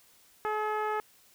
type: tone with low-pass filter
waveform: 10% pulse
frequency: 426.9 Hz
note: G#4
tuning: 48 cents sharp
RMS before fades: -31 dBFS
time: 0.45-1 s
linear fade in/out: 0 ms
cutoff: 1200 Hz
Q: 1.1
effects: white hiss -61 dBFS RMS until 1.34 s